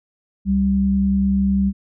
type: tone pair together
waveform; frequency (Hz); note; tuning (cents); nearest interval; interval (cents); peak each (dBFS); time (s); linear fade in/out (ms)
sine; 68.79 / 195.7; C#2 / G3; -13 / -3; octave + tritone; 1810; -23 / -15; 0.45-1.73; 50
effects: none